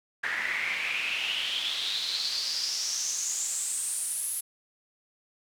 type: noise with band-pass filter sweep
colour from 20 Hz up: pink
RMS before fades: -31 dBFS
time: 0.23-4.41 s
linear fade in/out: 10 ms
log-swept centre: 1800 to 11000 Hz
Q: 6.3
effects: none